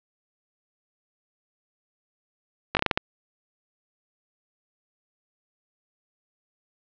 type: slowing click train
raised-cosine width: 0.3 ms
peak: -4 dBFS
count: 7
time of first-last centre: 2.75-2.975 s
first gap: 19 ms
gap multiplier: 1.27
effects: low-pass 4000 Hz 12 dB/octave